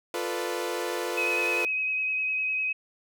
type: chord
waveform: sawtooth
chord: B half-diminished seventh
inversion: second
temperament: equal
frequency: 349.2 / 440 / 493.9 / 587.3 Hz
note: F4 / A4 / B4 / D5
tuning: 0 / 0 / 0 / 0 cents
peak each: -29 / -31 / -29 / -35 dBFS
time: 0.14-1.65 s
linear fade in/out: 2 ms
type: tone with vibrato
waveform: sine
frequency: 2536 Hz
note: D#7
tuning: 32 cents sharp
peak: -25 dBFS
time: 1.17-2.73 s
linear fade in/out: 10 ms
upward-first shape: square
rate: 9.9 Hz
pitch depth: 14 cents each way
effects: none